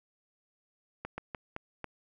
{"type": "slowing click train", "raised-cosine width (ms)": 0.5, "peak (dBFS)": -22, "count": 5, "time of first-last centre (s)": [1.05, 1.843], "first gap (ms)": 130, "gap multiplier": 1.29, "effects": []}